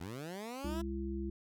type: linear sweep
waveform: 15% pulse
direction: up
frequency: 78 to 340 Hz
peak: -35 dBFS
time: 0-0.82 s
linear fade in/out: 10 ms
type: harmonic tone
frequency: 67.5 Hz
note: C#2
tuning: 45 cents flat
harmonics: 1 / 3 / 5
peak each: -39 / -41 / -40 dBFS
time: 0.64-1.3 s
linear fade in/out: 5 ms
effects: none